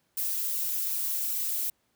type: noise with flanger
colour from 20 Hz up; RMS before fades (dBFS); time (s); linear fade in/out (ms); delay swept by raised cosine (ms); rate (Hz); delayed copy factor
violet; -30; 0.17-1.7; 5; 0.7 to 4.5; 2.6; +0.85
effects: pink hiss -72 dBFS RMS until 1.95 s + high-pass 80 Hz 12 dB/octave